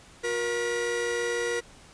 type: tone cluster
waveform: 45% pulse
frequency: 360.1 / 473.9 / 1942 Hz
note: F#4 / A#4 / B6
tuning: -47 / +28 / -30 cents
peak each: -35 / -28 / -33 dBFS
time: 0.23-1.61 s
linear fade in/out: 20 ms
effects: pink hiss -52 dBFS RMS until 1.93 s + resampled to 22050 Hz